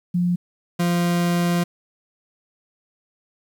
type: tone pair in turn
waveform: sine / 40% pulse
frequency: 176.6 / 173.67 Hz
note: F3 / F3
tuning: +20 / -9 cents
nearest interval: unison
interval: 29 cents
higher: first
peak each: -17 dBFS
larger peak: neither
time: 0.14-0.36 / 0.79-1.64 s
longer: second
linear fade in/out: 10 ms
effects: 9-bit